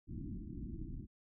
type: low-pass noise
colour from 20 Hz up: pink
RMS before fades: -44 dBFS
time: 0.07-1.07 s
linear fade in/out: 50 ms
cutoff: 340 Hz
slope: 96 dB/octave
effects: none